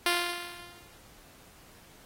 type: tone with exponential decay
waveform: 5% pulse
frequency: 349.2 Hz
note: F4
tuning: in tune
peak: -11 dBFS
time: 0.06-0.98 s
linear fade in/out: 2 ms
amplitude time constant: 200 ms
effects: pink hiss -56 dBFS RMS until 2.05 s + AAC 48 kbps